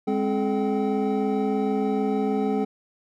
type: tone cluster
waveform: triangle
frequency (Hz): 205.3 / 265.5 / 428.2 / 770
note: G#3 / C4 / A4 / G5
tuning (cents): -20 / +25 / -47 / -31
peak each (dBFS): -24 / -25 / -24 / -29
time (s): 0.07-2.65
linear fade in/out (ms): 10
effects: none